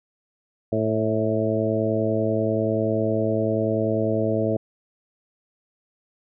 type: harmonic tone with a mistuned harmonic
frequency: 110.1 Hz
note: A2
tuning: 2 cents sharp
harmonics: 1 / 2 / 3 / 4 / 5 / 6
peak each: -27 / -27 / -27 / -27 / -27 / -27 dBFS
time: 0.72-4.57 s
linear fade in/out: 5 ms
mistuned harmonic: 6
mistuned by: -24 cents
effects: none